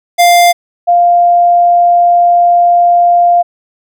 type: tone pair in turn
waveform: square / sine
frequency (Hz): 698.5 / 698.5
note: F5 / F5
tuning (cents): 0 / 0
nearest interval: unison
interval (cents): 0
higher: neither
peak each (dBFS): -4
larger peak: neither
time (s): 0.18-0.53 / 0.87-3.43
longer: second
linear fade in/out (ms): 20
effects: none